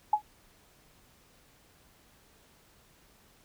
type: tone with exponential decay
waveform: sine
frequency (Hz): 845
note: G#5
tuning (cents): +30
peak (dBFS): -17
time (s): 0.13-0.22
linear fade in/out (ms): 5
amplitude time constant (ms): 19
effects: pink hiss -62 dBFS RMS until 3.44 s